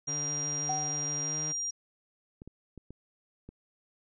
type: tone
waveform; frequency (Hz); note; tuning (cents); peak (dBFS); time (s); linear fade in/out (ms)
sine; 5700; F8; +34; -31; 0.07-1.71; 10
type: tone with pitch glide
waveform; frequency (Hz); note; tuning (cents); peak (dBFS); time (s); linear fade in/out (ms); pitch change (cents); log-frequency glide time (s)
sawtooth; 146.83 to 151.92; D3 to D#3; 0 to -41; -34; 0.07-1.53; 20; +59; 1.2-1.29
type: tone with exponential decay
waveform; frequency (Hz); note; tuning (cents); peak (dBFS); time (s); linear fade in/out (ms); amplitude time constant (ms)
sine; 758; F#5; +42; -28; 0.69-1.2; 5; 110
type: clicks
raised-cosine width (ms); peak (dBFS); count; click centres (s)
3; -32; 5; 2.419 / 2.476 / 2.777 / 2.906 / 3.49
effects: resampled to 16000 Hz